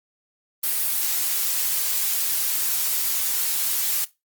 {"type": "noise", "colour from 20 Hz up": "blue", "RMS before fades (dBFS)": -23, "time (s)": [0.63, 4.05], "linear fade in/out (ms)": 10, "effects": ["noise-tail reverb RT60 0.2 s tail -18 dB re dry", "Opus 32 kbps"]}